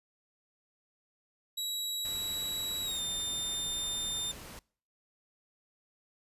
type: tone with pitch glide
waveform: sawtooth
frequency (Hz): 3881 to 3600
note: B7 to A7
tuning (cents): -31 to +39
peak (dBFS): -30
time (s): 1.57-4.32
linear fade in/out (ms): 10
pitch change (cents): -130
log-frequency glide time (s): 2.83-3.01
type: noise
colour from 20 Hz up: pink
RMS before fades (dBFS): -47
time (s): 2.05-4.59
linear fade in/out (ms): 0
effects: noise-tail reverb RT60 0.5 s tail -25 dB re dry + resampled to 32000 Hz